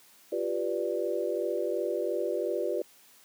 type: chord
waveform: sine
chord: G dominant seventh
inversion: third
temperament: equal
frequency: 349.2 / 392 / 493.9 / 587.3 Hz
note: F4 / G4 / B4 / D5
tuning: 0 / 0 / 0 / 0 cents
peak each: -33 dBFS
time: 0.32-2.82 s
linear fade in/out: 5 ms
effects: white hiss -58 dBFS RMS until 3.24 s + high-pass 150 Hz 12 dB/octave